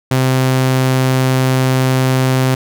sawtooth tone, 130.2 Hz, C3, 8 cents flat, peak -7 dBFS, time 0.11-2.55 s, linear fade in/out 5 ms, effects none

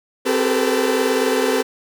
40% pulse tone cluster, 261.8 / 387.6 / 432 / 450.5 / 500 Hz, C4 / G4 / A4 / A4 / B4, +1 / -20 / -32 / +41 / +21 cents, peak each -22 dBFS, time 0.25-1.63 s, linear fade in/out 20 ms, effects none

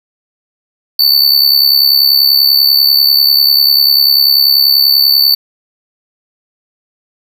square tone with amplitude modulation, 4500 Hz, C#8, 25 cents sharp, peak -3 dBFS, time 0.99-5.35 s, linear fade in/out 5 ms, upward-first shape sine, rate 70.2 Hz, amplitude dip 75%, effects none

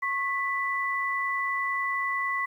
sine tone pair together, 1095 / 1984 Hz, C#6 / B6, -22 / +7 cents, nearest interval minor seventh, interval 1029 cents, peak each -29 / -28 dBFS, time 0.02-2.46 s, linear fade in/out 10 ms, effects 10-bit

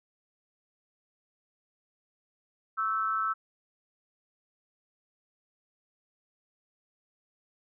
sine tone with amplitude modulation, 1318 Hz, E6, 1 cent flat, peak -23 dBFS, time 2.77-3.34 s, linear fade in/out 20 ms, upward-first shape sine, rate 206 Hz, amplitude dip 75%, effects none

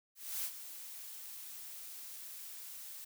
blue noise with ADSR envelope, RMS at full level -37 dBFS, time 0.15-3.05 s, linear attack 290 ms, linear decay 64 ms, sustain -11 dB, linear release 9 ms, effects none

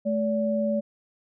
sine tone pair together, 216.3 / 574.5 Hz, A3 / D5, -29 / -38 cents, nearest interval octave + perfect fourth, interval 1691 cents, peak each -25 dBFS, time 0.05-0.81 s, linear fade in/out 20 ms, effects none

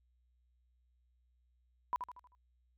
sine tone with echo, 991 Hz, B5, 6 cents sharp, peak -30 dBFS, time 1.93-1.96 s, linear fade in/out 0 ms, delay 78 ms, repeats 5, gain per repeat -7 dB, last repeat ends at 2.35 s, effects added 61 Hz sine -70 dBFS peak until 2.77 s

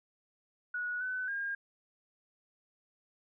sine tone with pitch steps, 1462 / 1508 / 1615 Hz, F#6 / F#6 / G#6, -21 / +32 / -49 cents, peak -33 dBFS, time 0.74-1.55 s, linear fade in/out 5 ms, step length 270 ms, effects none

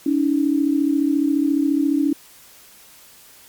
sine tone pair together, 283 / 317.4 Hz, C#4 / D#4, +36 / +35 cents, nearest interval major second, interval 199 cents, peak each -17 / -20 dBFS, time 0.06-2.13 s, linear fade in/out 5 ms, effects white hiss -47 dBFS RMS until 3.48 s + MP3 96 kbps

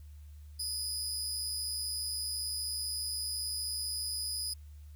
25% pulse tone with amplitude modulation, 4978 Hz, D#8, in tune, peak -26 dBFS, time 0.59-4.54 s, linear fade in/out 10 ms, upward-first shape sine, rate 215 Hz, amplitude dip 70%, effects added 74 Hz sine -47 dBFS peak until 4.95 s + white hiss -69 dBFS RMS until 4.95 s

